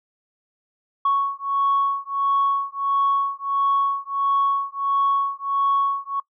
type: beating tone pair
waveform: sine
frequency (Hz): 1108.7 / 1110.2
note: C#6 / C#6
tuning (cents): 0 / +2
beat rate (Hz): 1.5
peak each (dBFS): -21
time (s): 1.05-6.2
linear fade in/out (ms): 5
effects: noise-tail reverb RT60 0.1 s tail -21 dB re dry + tanh soft clip ceiling -12 dBFS